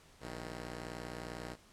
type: tone pair together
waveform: 5% pulse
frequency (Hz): 59.95 / 157.4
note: A#1 / D#3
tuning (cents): +49 / +20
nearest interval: octave + perfect fourth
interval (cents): 1671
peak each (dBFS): -32 / -37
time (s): 0.2-1.57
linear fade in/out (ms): 50
effects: pink hiss -62 dBFS RMS until 1.72 s + low-pass 10000 Hz 12 dB/octave